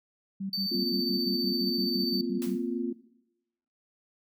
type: tone bursts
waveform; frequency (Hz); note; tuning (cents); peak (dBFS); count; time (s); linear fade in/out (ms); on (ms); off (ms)
sine; 194.2; G3; -16; -31; 13; 0.4-2.562; 10; 98; 74
type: tone with tremolo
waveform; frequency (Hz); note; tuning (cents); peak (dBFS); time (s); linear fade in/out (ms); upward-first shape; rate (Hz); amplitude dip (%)
triangle; 4568; D8; -49; -27; 0.53-2.21; 2; sine; 15; 30
type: chord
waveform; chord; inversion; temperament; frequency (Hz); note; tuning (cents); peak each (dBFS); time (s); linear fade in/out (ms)
sine; Bb suspended second; none; equal with one note detuned; 233.1 / 257.9 / 349.2; Bb3 / C4 / F4; 0 / -25 / 0; -33; 0.71-2.93; 10
type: noise with exponential decay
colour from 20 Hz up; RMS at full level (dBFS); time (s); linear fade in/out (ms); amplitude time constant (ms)
white; -39; 2.42-2.67; 0; 54
effects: noise-tail reverb RT60 0.9 s tail -18 dB re dry